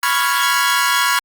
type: chord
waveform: sawtooth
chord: C# dominant seventh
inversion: third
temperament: equal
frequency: 987.8 / 1108.7 / 1396.9 / 1661.2 Hz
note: B5 / C#6 / E#6 / G#6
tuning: 0 / 0 / 0 / 0 cents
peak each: -16 dBFS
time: 0.03-1.19 s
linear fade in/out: 2 ms
effects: Opus 32 kbps